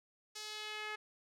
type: tone with band-pass filter sweep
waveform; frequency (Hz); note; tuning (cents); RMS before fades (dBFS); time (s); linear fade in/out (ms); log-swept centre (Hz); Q
sawtooth; 426; G#4; +44; -44; 0.35-0.96; 10; 5600 to 1900; 1.5
effects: none